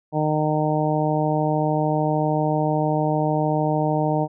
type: harmonic tone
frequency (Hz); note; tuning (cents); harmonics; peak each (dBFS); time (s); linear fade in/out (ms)
153.2; D#3; -27; 1 / 2 / 3 / 4 / 5 / 6; -23 / -25 / -28 / -25 / -26 / -29; 0.12-4.28; 50
effects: none